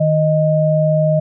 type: tone pair together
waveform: sine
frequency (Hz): 155.67 / 622.3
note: D#3 / D#5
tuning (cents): +1 / 0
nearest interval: 2 octaves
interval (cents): 2399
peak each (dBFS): -14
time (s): 0-1.2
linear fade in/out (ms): 10
effects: none